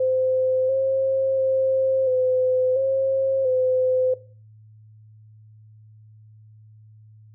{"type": "tone with pitch steps", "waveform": "sine", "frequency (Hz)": [517, 533, 528, 511, 535, 512], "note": ["C5", "C5", "C5", "C5", "C5", "C5"], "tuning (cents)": [-21, 32, 16, -41, 38, -38], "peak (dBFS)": -18, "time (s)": [0, 4.14], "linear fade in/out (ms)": 5, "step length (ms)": 690, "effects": ["noise-tail reverb RT60 0.4 s tail -17 dB re dry", "added 108 Hz sine -46 dBFS peak until 7.34 s"]}